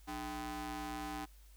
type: ring-modulated tone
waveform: sawtooth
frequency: 240 Hz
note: B3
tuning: 49 cents flat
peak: -33 dBFS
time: 0.07-1.26 s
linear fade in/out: 20 ms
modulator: 539 Hz
effects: added 50 Hz sine -56 dBFS peak until 1.56 s + white hiss -67 dBFS RMS until 1.56 s